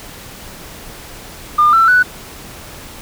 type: tone with pitch steps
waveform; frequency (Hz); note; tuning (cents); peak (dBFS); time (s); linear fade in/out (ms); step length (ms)
sine; 1206 / 1338.1 / 1484.8; D6 / E6 / F#6; +46 / +26 / +6; -6; 1.58-2.03; 10; 150
effects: tanh soft clip ceiling -2 dBFS + pink hiss -34 dBFS RMS until 3.01 s